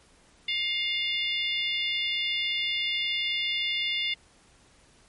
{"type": "harmonic tone with a mistuned harmonic", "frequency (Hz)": 706, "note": "F5", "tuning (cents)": 19, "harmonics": [3, 4, 5, 6, 7], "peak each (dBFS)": [-30, -31, -30, -44, -44], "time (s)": [0.48, 4.14], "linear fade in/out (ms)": 5, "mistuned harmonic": 6, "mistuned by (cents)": 33, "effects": ["pink hiss -59 dBFS RMS until 5.08 s", "MP3 48 kbps"]}